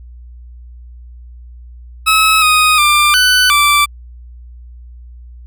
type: tone with pitch steps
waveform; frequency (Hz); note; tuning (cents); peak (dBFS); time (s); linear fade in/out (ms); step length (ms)
20% pulse; 1290 / 1248 / 1190 / 1500 / 1168; E6 / D#6 / D6 / F#6 / D6; -38 / +5 / +22 / +23 / -10; -3; 2.06-3.86; 20; 360
effects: added 60 Hz sine -32 dBFS peak until 5.46 s